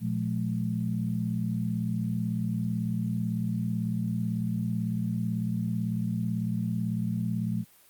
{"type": "tone cluster", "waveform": "sine", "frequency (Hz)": [118.4, 176.5, 214.5], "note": ["A#2", "F3", "A3"], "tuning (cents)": [27, 19, -44], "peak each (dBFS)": -31, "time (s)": [0, 7.65], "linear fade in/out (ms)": 50, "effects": ["white hiss -58 dBFS RMS until 7.89 s", "Opus 32 kbps"]}